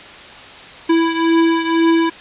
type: beating tone pair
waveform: square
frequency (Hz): 329.6 / 331.6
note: E4 / E4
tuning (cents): 0 / +10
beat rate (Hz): 2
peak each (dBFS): -14 / -19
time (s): 0.89-2.1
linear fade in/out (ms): 10
effects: white hiss -36 dBFS RMS until 2.2 s + resampled to 8000 Hz